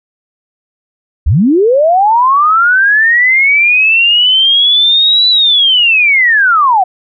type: linear two-way sweep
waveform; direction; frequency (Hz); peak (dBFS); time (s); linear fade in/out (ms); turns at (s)
sine; up then down; 52.9 to 3991 to 708; -5; 1.26-6.84; 10; 5.29
effects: none